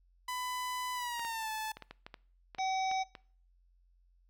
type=tone with pitch glide; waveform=sawtooth; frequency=1000 to 870.6 Hz; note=B5 to A5; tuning=+21 to -19 cents; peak=-32 dBFS; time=0.28-1.72 s; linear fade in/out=5 ms; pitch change=-240 cents; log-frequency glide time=0.94-1.5 s
type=clicks; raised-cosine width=0.3 ms; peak=-29 dBFS; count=11; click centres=1.195 / 1.249 / 1.77 / 1.823 / 1.91 / 2.065 / 2.142 / 2.548 / 2.585 / 2.914 / 3.152 s
type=harmonic tone; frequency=760 Hz; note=F#5; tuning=46 cents sharp; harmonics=1 / 3 / 5 / 7 / 8; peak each=-31 / -41 / -45 / -48 / -49 dBFS; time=2.58-3.04 s; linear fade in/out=20 ms
effects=noise-tail reverb RT60 0.5 s tail -22 dB re dry + added 44 Hz sine -64 dBFS peak until 4.29 s